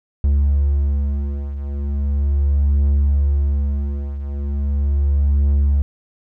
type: beating tone pair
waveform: triangle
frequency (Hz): 70.6 / 70.98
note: C#2 / C#2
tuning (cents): +32 / +42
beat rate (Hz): 0.38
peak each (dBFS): -14 / -19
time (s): 0.24-5.82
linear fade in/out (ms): 0
effects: none